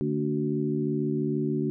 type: harmonic tone with a mistuned harmonic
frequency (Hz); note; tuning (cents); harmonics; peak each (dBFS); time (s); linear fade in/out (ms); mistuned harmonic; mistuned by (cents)
74.4; D2; +23; 2 / 3 / 4 / 5; -30 / -30 / -30 / -30; 0.01-1.7; 0; 4; -48
effects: none